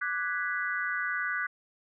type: chord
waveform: sine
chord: G# half-diminished seventh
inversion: second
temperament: equal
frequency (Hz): 1174.7 / 1480 / 1661.2 / 1975.5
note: D6 / F#6 / G#6 / B6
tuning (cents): 0 / 0 / 0 / 0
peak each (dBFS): -37 / -31 / -36 / -36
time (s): 0.01-1.47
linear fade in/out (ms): 10
effects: none